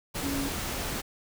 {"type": "tone in noise", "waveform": "sine", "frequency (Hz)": 277.2, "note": "C#4", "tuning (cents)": 0, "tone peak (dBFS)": -30, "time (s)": [0.22, 0.49], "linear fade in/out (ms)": 20, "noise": "pink", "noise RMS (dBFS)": -33, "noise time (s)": [0.14, 1.02], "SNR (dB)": 0, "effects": []}